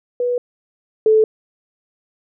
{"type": "tone pair in turn", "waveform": "sine", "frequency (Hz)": [489.5, 436.1], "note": ["B4", "A4"], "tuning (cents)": [-15, -15], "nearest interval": "major second", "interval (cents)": 200, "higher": "first", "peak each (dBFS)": [-16, -9], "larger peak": "second", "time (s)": [[0.2, 0.38], [1.06, 1.24]], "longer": "neither", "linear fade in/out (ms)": 2, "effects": []}